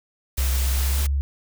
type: noise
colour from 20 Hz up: white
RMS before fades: -30 dBFS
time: 0.37-1.07 s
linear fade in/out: 10 ms
type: tone with pitch glide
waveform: sine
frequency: 65.41 to 69.7 Hz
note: C2 to C#2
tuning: 0 to +10 cents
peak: -19 dBFS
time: 0.38-1.21 s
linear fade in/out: 0 ms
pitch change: +110 cents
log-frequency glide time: 0.69-1.07 s
effects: none